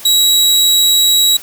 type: tone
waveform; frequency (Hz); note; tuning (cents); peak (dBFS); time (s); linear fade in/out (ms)
sawtooth; 3871; B7; -35; -5; 0.05-1.37; 5
effects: white hiss -33 dBFS RMS until 1.42 s